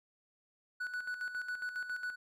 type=tone with tremolo; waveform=triangle; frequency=1480 Hz; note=F#6; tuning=in tune; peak=-33 dBFS; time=0.8-2.16 s; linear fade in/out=10 ms; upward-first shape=square; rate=7.3 Hz; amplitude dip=60%; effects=none